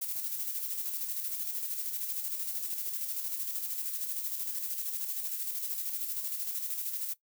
violet noise with tremolo, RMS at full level -34 dBFS, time 0.01-7.14 s, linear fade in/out 10 ms, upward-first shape square, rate 13 Hz, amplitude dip 40%, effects noise-tail reverb RT60 0.1 s tail -17 dB re dry

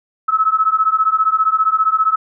sine beating tone pair, 1289 / 1304 Hz, E6 / E6, -39 / -19 cents, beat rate 15 Hz, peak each -15 dBFS, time 0.28-2.16 s, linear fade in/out 10 ms, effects none

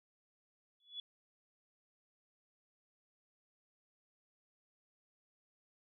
sine tone with exponential growth, 3413 Hz, G#7, 47 cents sharp, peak -38 dBFS, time 0.8-1 s, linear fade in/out 2 ms, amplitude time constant 43 ms, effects none

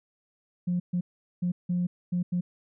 sine tone bursts at uneven times, 177.4 Hz, F3, 27 cents sharp, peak -23 dBFS, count 6, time 0.67-0.8 / 0.93-1.01 / 1.42-1.52 / 1.69-1.87 / 2.12-2.23 / 2.32-2.41 s, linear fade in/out 10 ms, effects tanh soft clip ceiling -20 dBFS

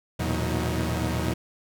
sawtooth tone cluster, 80 / 113.8 / 122 / 182.4 / 315.9 Hz, D#2 / A#2 / B2 / F#3 / D#4, +49 / -41 / -21 / -24 / +26 cents, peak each -25 / -29 / -27 / -28 / -29 dBFS, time 0.19-1.34 s, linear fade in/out 10 ms, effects none

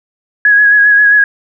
sine tone with vibrato, 1668 Hz, G#6, 7 cents sharp, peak -4 dBFS, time 0.45-1.24 s, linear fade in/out 2 ms, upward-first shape sine, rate 7.5 Hz, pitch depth 29 cents each way, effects none

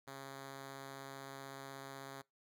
5% pulse tone with vibrato, 136.5 Hz, C#3, 26 cents flat, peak -36 dBFS, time 0.07-2.22 s, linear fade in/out 10 ms, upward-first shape triangle, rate 16 Hz, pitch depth 8 cents each way, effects noise-tail reverb RT60 0.2 s tail -24 dB re dry

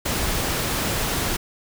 pink noise, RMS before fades -24 dBFS, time 0.05-1.37 s, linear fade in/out 10 ms, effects none

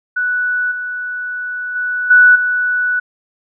sine tone with level steps, 1480 Hz, F#6, in tune, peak -14 / -20 / -16 / -4 / -13 dBFS, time 0.16-3 s, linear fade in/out 10 ms, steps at 0.71 / 1.75 / 2.1 / 2.35 s, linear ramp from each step 10 ms, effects none

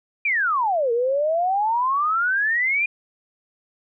sine exponential two-way sweep, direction down then up, 2449 to 456.5 to 2449 Hz, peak -18 dBFS, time 0.25-2.86 s, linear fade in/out 5 ms, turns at 0.92 s, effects none

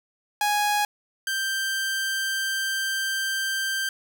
sawtooth tone pair in turn, 830 / 1570 Hz, G#5 / G6, -1 / +2 cents, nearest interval major seventh, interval 1103 cents, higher second, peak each -17 / -21 dBFS, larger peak first, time 0.41-0.85 / 1.27-3.89 s, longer second, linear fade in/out 2 ms, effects none

